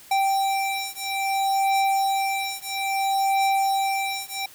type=beating tone pair; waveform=square; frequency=781 / 781.6 Hz; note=G5 / G5; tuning=-7 / -5 cents; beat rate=0.6 Hz; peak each=-25 dBFS; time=0.11-4.46 s; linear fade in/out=5 ms; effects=white hiss -48 dBFS RMS until 4.54 s